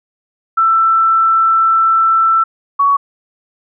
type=tone pair in turn; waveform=sine; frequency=1332 / 1122.8 Hz; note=E6 / C#6; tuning=+18 / +22 cents; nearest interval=minor third; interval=296 cents; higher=first; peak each=-8 dBFS; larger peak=neither; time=0.57-2.44 / 2.79-2.97 s; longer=first; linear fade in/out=10 ms; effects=none